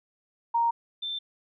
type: tone pair in turn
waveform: sine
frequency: 932.3 / 3557 Hz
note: A#5 / A7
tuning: 0 / +18 cents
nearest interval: octave + major seventh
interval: 2318 cents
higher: second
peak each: -21 / -30 dBFS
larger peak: first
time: 0.54-0.71 / 1.02-1.19 s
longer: neither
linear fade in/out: 10 ms
effects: none